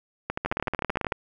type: two click trains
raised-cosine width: 0.5 ms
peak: -12 / -12 dBFS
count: 13 / 12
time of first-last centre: 0.46-1.123 / 0.3-1.121 s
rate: 18.1 / 13.4 Hz
effects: none